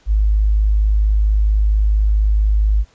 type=tone; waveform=sine; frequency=52.2 Hz; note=G#1; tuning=10 cents sharp; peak=-11 dBFS; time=0.06-2.85 s; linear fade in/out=50 ms; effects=pink hiss -54 dBFS RMS until 2.94 s + resampled to 16000 Hz